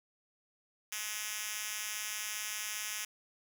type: tone with high-pass filter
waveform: 5% pulse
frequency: 212.5 Hz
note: G#3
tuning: 40 cents sharp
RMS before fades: -39 dBFS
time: 0.92-3.05 s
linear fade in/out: 5 ms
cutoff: 3300 Hz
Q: 0.57
effects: none